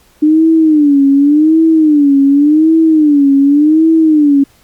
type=tone with vibrato; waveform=sine; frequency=299.1 Hz; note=D4; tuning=32 cents sharp; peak=-4 dBFS; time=0.22-4.44 s; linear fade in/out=10 ms; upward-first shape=sine; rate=0.88 Hz; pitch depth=140 cents each way; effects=pink hiss -48 dBFS RMS until 4.63 s + MP3 96 kbps